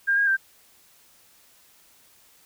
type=tone with pitch steps; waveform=sine; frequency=1604 / 1632 / 1571 Hz; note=G6 / G#6 / G6; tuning=+39 / -31 / +3 cents; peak=-18 dBFS; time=0.07-0.37 s; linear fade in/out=20 ms; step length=100 ms; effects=white hiss -57 dBFS RMS until 2.45 s